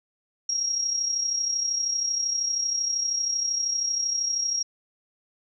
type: tone with amplitude modulation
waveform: sine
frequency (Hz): 5610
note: F8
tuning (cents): +7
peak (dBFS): -21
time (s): 0.49-4.63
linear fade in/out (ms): 5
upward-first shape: sine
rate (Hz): 32.8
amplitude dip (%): 55
effects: none